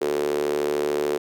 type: tone with high-pass filter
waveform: sawtooth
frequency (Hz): 73.42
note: D2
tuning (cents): 0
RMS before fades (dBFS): -24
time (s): 0.01-1.18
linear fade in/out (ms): 10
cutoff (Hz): 400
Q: 8
effects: none